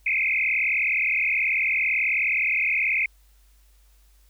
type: tone with frequency modulation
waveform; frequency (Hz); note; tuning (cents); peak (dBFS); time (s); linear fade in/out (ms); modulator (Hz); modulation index
sine; 2322; D7; -20; -20; 0.06-3.06; 5; 39.3; 6.1
effects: added 50 Hz sine -54 dBFS peak until 4.29 s + white hiss -64 dBFS RMS until 4.29 s